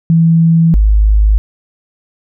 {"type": "tone pair in turn", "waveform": "sine", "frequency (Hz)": [164.81, 52.27], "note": ["E3", "G#1"], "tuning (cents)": [0, 12], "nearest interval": "octave + minor sixth", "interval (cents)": 1988, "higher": "first", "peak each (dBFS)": -5, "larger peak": "neither", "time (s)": [[0.1, 0.74], [0.74, 1.38]], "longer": "neither", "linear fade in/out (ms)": 0, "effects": []}